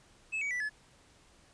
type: tone with pitch steps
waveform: triangle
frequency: 2600 / 2263 / 1970.4 / 1715.4 Hz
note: E7 / C#7 / B6 / A6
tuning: -24 / +35 / -5 / -44 cents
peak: -30 dBFS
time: 0.32-0.696 s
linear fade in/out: 20 ms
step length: 94 ms
effects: pink hiss -62 dBFS RMS until 1.53 s + resampled to 22050 Hz